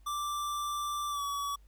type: tone with pitch glide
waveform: square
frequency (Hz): 1174.7 to 1136.7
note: D6 to C#6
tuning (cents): 0 to +43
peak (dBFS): -33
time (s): 0.06-1.56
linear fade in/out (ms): 10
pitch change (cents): -57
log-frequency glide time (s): 1.09-1.22
effects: added 50 Hz sine -55 dBFS peak until 1.67 s + pink hiss -72 dBFS RMS until 1.67 s